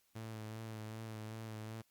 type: tone with vibrato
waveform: sawtooth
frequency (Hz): 110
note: A2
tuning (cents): 0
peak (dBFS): -40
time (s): 0.15-1.82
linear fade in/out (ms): 10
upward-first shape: sine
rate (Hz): 2.6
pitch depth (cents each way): 30
effects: white hiss -75 dBFS RMS until 1.9 s + Opus 48 kbps